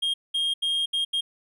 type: tone bursts at uneven times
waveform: triangle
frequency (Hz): 3232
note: G#7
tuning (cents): -48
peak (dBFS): -21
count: 5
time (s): 0.02-0.14 / 0.34-0.54 / 0.62-0.86 / 0.93-1.05 / 1.13-1.21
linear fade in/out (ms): 10
effects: none